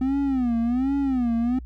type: tone with vibrato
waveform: triangle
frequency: 254.1 Hz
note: B3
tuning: 49 cents sharp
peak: -18 dBFS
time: 0.01-1.59 s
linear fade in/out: 5 ms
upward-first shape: sine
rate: 1.3 Hz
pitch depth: 170 cents each way
effects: noise-tail reverb RT60 0.1 s tail -25 dB re dry + added 61 Hz sine -35 dBFS peak until 1.65 s